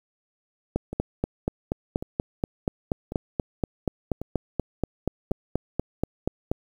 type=two click trains; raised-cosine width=2 ms; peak=-19 / -10 dBFS; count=5 / 25; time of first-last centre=0.93-5.311 / 0.76-6.515 s; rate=0.913 / 4.17 Hz; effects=8-bit